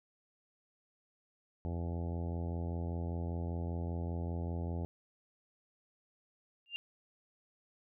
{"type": "harmonic tone", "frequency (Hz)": 85.1, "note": "F2", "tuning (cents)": -44, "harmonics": [1, 2, 3, 4, 5, 6, 7, 8, 9, 10], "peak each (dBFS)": [-36, -42, -46, -48, -50, -52, -53, -54, -55, -56], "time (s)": [1.65, 4.85], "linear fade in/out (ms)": 0}
{"type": "tone with exponential growth", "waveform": "sine", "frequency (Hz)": 2794, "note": "F7", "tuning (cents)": 0, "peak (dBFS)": -32, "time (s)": [6.66, 6.76], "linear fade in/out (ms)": 0, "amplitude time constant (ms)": 21}
{"effects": []}